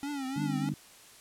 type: tone with vibrato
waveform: square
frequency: 275.6 Hz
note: C#4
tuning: 10 cents flat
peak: -34 dBFS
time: 0.03-0.69 s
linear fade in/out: 0 ms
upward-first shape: triangle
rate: 3.2 Hz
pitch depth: 120 cents each way
type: harmonic tone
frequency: 50.1 Hz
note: G1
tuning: 38 cents sharp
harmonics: 3 / 4 / 5 / 6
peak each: -33 / -35 / -37 / -39 dBFS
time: 0.36-0.74 s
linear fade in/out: 5 ms
effects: white hiss -54 dBFS RMS until 1.2 s + low-pass 11000 Hz 12 dB/octave